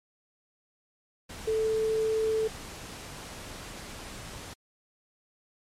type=tone in noise; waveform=sine; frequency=439.6 Hz; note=A4; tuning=2 cents flat; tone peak=-24 dBFS; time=1.47-2.48 s; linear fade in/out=10 ms; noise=pink; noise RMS=-42 dBFS; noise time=1.29-4.54 s; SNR=+15 dB; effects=low-pass 10000 Hz 12 dB/octave + MP3 64 kbps